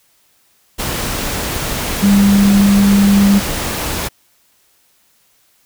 sine tone in noise, 200 Hz, G3, 35 cents sharp, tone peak -7 dBFS, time 2.02-3.4 s, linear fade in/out 20 ms, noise pink, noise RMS -20 dBFS, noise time 0.78-4.09 s, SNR +10 dB, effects white hiss -56 dBFS RMS until 5.65 s

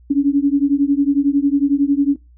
sine beating tone pair, 277.2 / 288.2 Hz, C#4 / D4, 0 / -33 cents, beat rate 11 Hz, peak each -15 dBFS, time 0.1-2.16 s, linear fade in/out 10 ms, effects noise-tail reverb RT60 0.2 s tail -19 dB re dry + added 60 Hz sine -44 dBFS peak until 2.37 s

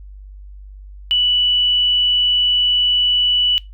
sine tone, 2960 Hz, F#7, in tune, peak -12 dBFS, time 1.11-3.58 s, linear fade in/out 0 ms, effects noise-tail reverb RT60 0.2 s tail -21 dB re dry + added 49 Hz sine -34 dBFS peak until 3.73 s

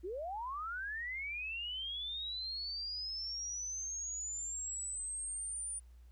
sine linear sweep, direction up, 324.6 to 9397 Hz, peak -38 dBFS, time 0.03-5.8 s, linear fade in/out 20 ms, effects added 60 Hz sine -54 dBFS peak until 6.11 s + pink hiss -75 dBFS RMS until 6.11 s

